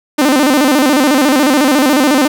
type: tone with vibrato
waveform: sawtooth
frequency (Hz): 278.5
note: C#4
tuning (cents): +8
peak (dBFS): -4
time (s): 0.18-2.28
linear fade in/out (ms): 10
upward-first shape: square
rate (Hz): 14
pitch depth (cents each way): 130
effects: none